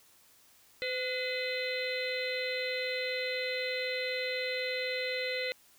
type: harmonic tone with a mistuned harmonic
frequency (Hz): 509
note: C5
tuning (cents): -48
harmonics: 1 / 3 / 4 / 5 / 6 / 7 / 8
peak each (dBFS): -35 / -45 / -36 / -41 / -47 / -45 / -40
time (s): 0.82-5.52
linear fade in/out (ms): 0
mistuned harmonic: 3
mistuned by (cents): -69
effects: white hiss -62 dBFS RMS until 5.78 s